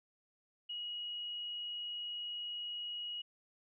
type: tone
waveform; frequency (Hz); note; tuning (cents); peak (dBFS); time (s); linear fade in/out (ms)
sine; 2900; F#7; -35; -39; 0.69-3.22; 10
effects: none